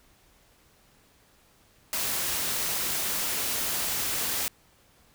white noise, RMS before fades -29 dBFS, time 1.93-4.48 s, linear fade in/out 0 ms, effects pink hiss -61 dBFS RMS until 5.14 s

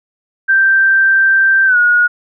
sine tone with pitch glide, 1568 to 1446.2 Hz, G6 to F#6, 0 to -40 cents, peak -7 dBFS, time 0.48-2.08 s, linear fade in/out 20 ms, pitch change -140 cents, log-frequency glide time 1.66-1.77 s, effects none

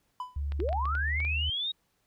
triangle tone with exponential decay, 1000 Hz, B5, 21 cents sharp, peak -28 dBFS, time 0.2-0.4 s, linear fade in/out 2 ms, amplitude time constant 43 ms
sine tone with pitch glide, 71.4 to 76.08 Hz, D2 to D#2, -48 to -38 cents, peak -29 dBFS, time 0.36-1.5 s, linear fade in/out 5 ms, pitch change +110 cents, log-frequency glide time 0.84-1.25 s
clicks, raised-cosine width 0.3 ms, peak -27 dBFS, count 8, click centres 0.521 / 0.602 / 0.69 / 0.729 / 0.855 / 0.952 / 1.203 / 1.25 s
sine linear sweep, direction up, 294.4 to 3809 Hz, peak -29 dBFS, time 0.59-1.72 s, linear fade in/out 10 ms
effects pink hiss -73 dBFS RMS until 2.06 s

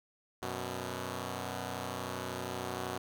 5% pulse tone pair together, 92.75 / 123.8 Hz, F#2 / B2, +5 / +5 cents, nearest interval perfect fourth, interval 500 cents, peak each -28 dBFS, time 0.42-2.98 s, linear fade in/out 5 ms, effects none

